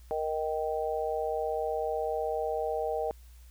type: harmonic tone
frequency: 156 Hz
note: D#3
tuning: 5 cents sharp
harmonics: 3 / 4 / 5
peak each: -32 / -33 / -34 dBFS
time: 0.11-3.11 s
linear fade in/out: 0 ms
effects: added 60 Hz sine -49 dBFS peak until 3.5 s + white hiss -63 dBFS RMS until 3.5 s